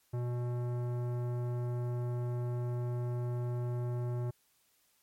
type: tone with tanh clipping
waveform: sine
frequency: 121.8 Hz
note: B2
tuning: 24 cents flat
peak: -34 dBFS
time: 0.13-4.31 s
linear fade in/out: 10 ms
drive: 16 dB
effects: white hiss -71 dBFS RMS until 5.02 s + MP3 64 kbps